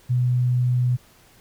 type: tone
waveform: sine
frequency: 124.3 Hz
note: B2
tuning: 12 cents sharp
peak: -17 dBFS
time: 0.09-0.97 s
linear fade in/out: 20 ms
effects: pink hiss -54 dBFS RMS until 1.4 s